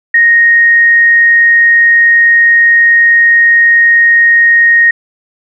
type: tone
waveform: sine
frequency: 1864.7 Hz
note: A#6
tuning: in tune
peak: -3 dBFS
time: 0.14-4.91 s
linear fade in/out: 5 ms
effects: none